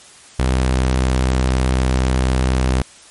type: tone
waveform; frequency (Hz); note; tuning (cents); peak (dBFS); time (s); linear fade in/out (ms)
sawtooth; 64.1; C2; -35; -10; 0.39-2.82; 5
effects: white hiss -43 dBFS RMS until 3.1 s + MP3 48 kbps